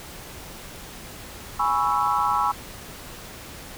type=chord; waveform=sine; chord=C# minor seventh; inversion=second; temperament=equal; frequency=830.6 / 987.8 / 1108.7 / 1318.5 Hz; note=G#5 / B5 / C#6 / E6; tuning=0 / 0 / 0 / 0 cents; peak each=-25 dBFS; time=1.59-2.52 s; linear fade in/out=10 ms; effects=pink hiss -40 dBFS RMS until 3.77 s